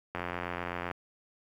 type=click train; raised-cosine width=0.5 ms; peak=-19 dBFS; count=68; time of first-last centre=0.15-0.912 s; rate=87.9 Hz; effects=high-pass 60 Hz 12 dB/octave + 10-bit